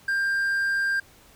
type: tone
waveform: triangle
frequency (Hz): 1592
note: G6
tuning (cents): +26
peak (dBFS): -20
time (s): 0.08-1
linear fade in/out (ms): 5
effects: pink hiss -54 dBFS RMS until 1.35 s